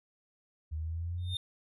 sine linear sweep, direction up, 76.6 to 92.5 Hz, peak -33 dBFS, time 0.71-1.36 s, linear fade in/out 20 ms
triangle tone with exponential growth, 3635 Hz, A#7, 44 cents flat, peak -28 dBFS, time 1.18-1.37 s, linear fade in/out 2 ms, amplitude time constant 40 ms
effects resampled to 32000 Hz

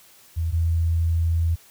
sine tone pair in turn, 82.41 / 82.94 Hz, E2 / E2, 0 / +11 cents, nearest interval unison, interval 11 cents, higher second, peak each -21 / -18 dBFS, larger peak second, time 0.36-0.52 / 0.52-1.56 s, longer second, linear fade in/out 20 ms, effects white hiss -52 dBFS RMS until 1.7 s

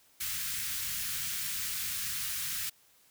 white band-stop noise, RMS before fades -35 dBFS, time 0.2-2.7 s, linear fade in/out 10 ms, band 180 to 1400 Hz, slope 24 dB/octave, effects white hiss -64 dBFS RMS until 3.1 s

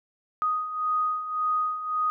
sine beating tone pair, 1244.5 / 1246.3 Hz, D#6 / D#6, 0 / +2 cents, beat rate 1.8 Hz, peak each -31 / -25 dBFS, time 0.42-2.1 s, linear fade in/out 0 ms, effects none

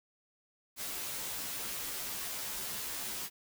white noise with comb filter, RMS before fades -39 dBFS, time 0.76-3.3 s, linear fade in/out 50 ms, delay 12 ms, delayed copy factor -0.85, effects none

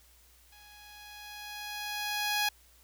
10% pulse tone with level ramp, 832 Hz, G#5, 3 cents sharp, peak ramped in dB -47 to -18 dBFS, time 0.52-2.49 s, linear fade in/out 5 ms, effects added 60 Hz sine -62 dBFS peak until 2.83 s + white hiss -62 dBFS RMS until 2.83 s

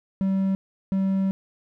triangle tone bursts at uneven times, 192.6 Hz, G3, 30 cents flat, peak -18 dBFS, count 2, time 0.21-0.55 / 0.92-1.31 s, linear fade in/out 0 ms, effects none

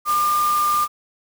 sine tone in noise, 1200 Hz, D6, 37 cents sharp, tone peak -16 dBFS, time 0.05-0.88 s, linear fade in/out 50 ms, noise white, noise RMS -30 dBFS, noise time 0.05-0.88 s, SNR +11 dB, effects none

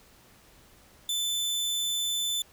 sawtooth tone, 3520 Hz, A7, in tune, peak -24 dBFS, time 1.09-2.42 s, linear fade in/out 2 ms, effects pink hiss -57 dBFS RMS until 2.52 s

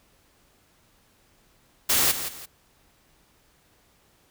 white noise with echo, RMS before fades -21 dBFS, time 1.89-2.12 s, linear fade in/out 10 ms, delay 170 ms, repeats 2, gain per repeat -10 dB, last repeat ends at 2.46 s, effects pink hiss -62 dBFS RMS until 4.3 s

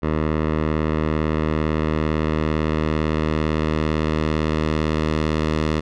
10% pulse tone with low-pass filter sweep, 77.78 Hz, D#2, in tune, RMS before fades -21 dBFS, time 0.02-5.81 s, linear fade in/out 20 ms, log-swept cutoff 1900 to 4500 Hz, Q 0.75, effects none

